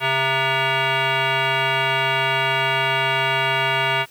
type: tone with frequency modulation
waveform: sine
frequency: 668 Hz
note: E5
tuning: 23 cents sharp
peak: -16 dBFS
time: 0-4.06 s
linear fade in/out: 50 ms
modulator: 533 Hz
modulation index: 4.5
effects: tanh soft clip ceiling -13 dBFS + white hiss -50 dBFS RMS until 4.1 s